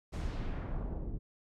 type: noise with low-pass filter sweep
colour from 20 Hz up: brown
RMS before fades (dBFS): -37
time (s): 0.12-1.19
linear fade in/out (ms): 20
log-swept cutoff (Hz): 9900 to 310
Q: 0.95
effects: none